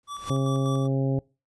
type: noise with exponential growth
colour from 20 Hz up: pink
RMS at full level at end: -37 dBFS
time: 0.03-0.3 s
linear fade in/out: 2 ms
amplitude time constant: 57 ms
type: tone with tremolo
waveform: square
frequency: 1155 Hz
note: D6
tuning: 29 cents flat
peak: -33 dBFS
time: 0.07-0.88 s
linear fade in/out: 50 ms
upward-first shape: square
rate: 5.1 Hz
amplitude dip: 50%
type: harmonic tone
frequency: 135 Hz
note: C#3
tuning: 45 cents flat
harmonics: 1 / 2 / 3 / 4 / 5 / 6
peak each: -23 / -28 / -33 / -32 / -42 / -44 dBFS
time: 0.3-1.19 s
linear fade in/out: 2 ms
effects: noise-tail reverb RT60 0.3 s tail -24 dB re dry + resampled to 22050 Hz